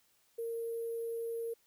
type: tone with sample-and-hold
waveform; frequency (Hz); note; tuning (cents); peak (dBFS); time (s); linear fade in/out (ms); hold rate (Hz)
sine; 461.1; A#4; -19; -35; 0.38-1.54; 10; 11025
effects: white hiss -71 dBFS RMS until 1.66 s